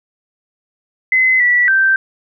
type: tone with pitch steps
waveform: sine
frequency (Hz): 2041 / 1954 / 1562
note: C7 / B6 / G6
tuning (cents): -44 / -19 / -7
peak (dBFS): -9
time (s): 1.12-1.96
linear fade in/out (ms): 2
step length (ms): 280
effects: none